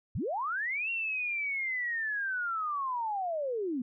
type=linear two-way sweep; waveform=sine; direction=up then down; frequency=62.1 to 2755 to 232.3 Hz; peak=-30 dBFS; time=0.15-3.82 s; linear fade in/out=5 ms; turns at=0.9 s; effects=none